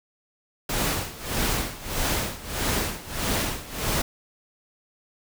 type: noise with tremolo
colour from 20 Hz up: pink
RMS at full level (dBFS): -24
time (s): 0.69-4.02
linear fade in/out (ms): 5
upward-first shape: sine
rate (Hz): 1.6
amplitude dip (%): 85
effects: none